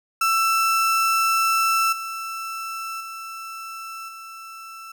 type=tone with level steps; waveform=35% pulse; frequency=1331 Hz; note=E6; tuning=16 cents sharp; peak=-16 / -27 / -31 / -35 dBFS; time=0.21-4.92 s; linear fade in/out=5 ms; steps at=1.92 / 3 / 4.08 s; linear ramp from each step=10 ms; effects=none